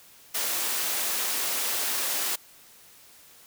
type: high-pass noise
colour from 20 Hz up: white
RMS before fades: -28 dBFS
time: 0.34-2.36 s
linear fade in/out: 10 ms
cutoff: 310 Hz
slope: 12 dB/octave
effects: white hiss -53 dBFS RMS until 3.46 s